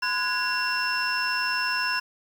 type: tone cluster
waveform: sine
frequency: 1014 / 1462 / 1659 / 2740 / 5300 Hz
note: B5 / F#6 / G#6 / F7 / E8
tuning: +45 / -21 / -2 / -34 / +9 cents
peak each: -29 dBFS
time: 0.02-2 s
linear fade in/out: 10 ms
effects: tanh soft clip ceiling -17 dBFS + 8-bit